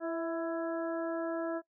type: harmonic tone with a mistuned harmonic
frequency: 332.9 Hz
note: E4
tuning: 17 cents sharp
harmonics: 1 / 2 / 3 / 4 / 5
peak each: -35 / -35 / -47 / -44 / -46 dBFS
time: 0-1.62 s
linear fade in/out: 50 ms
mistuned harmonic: 2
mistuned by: -25 cents
effects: noise-tail reverb RT60 0.1 s tail -22 dB re dry